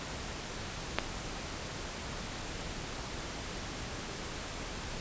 click, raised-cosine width 0.3 ms, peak -10 dBFS, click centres 0.986 s, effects pink hiss -40 dBFS RMS until 5 s + resampled to 16000 Hz

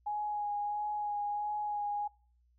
sine tone with vibrato, 830.6 Hz, G#5, in tune, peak -32 dBFS, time 0.06-2.08 s, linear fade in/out 10 ms, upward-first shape sine, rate 1.5 Hz, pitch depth 16 cents each way, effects noise-tail reverb RT60 0.4 s tail -22 dB re dry + added 60 Hz sine -66 dBFS peak until 2.58 s

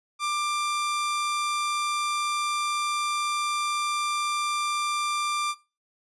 sawtooth tone, 1186 Hz, D6, 17 cents sharp, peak -21 dBFS, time 0.19-5.55 s, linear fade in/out 50 ms, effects noise-tail reverb RT60 0.3 s tail -21 dB re dry + resampled to 24000 Hz

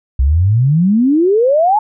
sine exponential sweep, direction up, 61.74 to 878 Hz, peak -8 dBFS, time 0.19-1.79 s, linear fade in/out 5 ms, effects none

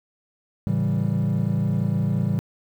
triangle chord, A dominant seventh, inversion none, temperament equal, 110 / 138.59 / 164.81 / 196 Hz, A2 / C#3 / E3 / G3, 0 / 0 / 0 / 0 cents, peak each -23 dBFS, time 0.67-2.39 s, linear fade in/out 0 ms, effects tanh soft clip ceiling -11 dBFS + 9-bit

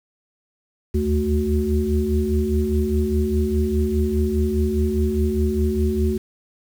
sine tone cluster, 73.6 / 78.5 / 218.2 / 371.1 Hz, D2 / D#2 / A3 / F#4, +4 / +16 / -14 / +5 cents, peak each -23 dBFS, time 0.94-6.18 s, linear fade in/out 10 ms, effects 7-bit

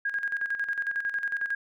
sine tone with tremolo, 1632 Hz, G#6, 31 cents flat, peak -25 dBFS, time 0.05-1.55 s, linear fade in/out 5 ms, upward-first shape square, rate 11 Hz, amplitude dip 65%, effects none

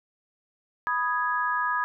sine chord, G# minor, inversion first, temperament equal, 987.8 / 1244.5 / 1661.2 Hz, B5 / D#6 / G#6, 0 / 0 / 0 cents, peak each -28 dBFS, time 0.87-1.84 s, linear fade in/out 0 ms, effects none

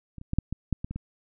clicks, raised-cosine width 5 ms, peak -28 / -30 / -16 / -9 / -18 / -12 / -19 / -22 / -21 dBFS, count 9, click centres 0.183 / 0.214 / 0.334 / 0.386 / 0.526 / 0.727 / 0.845 / 0.91 / 0.96 s, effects none

